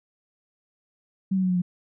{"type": "tone with pitch steps", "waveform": "sine", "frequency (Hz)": [191.4, 187.89, 184.45, 181.08, 177.76], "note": ["G3", "F#3", "F#3", "F#3", "F3"], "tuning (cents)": [-41, 27, -5, -37, 31], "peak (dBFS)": -20, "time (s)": [1.31, 1.62], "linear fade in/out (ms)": 10, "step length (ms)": 62, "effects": []}